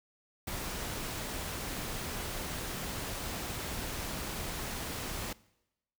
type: noise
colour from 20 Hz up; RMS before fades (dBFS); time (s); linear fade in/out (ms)
pink; -38; 0.47-5.33; 5
effects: noise-tail reverb RT60 0.9 s tail -22 dB re dry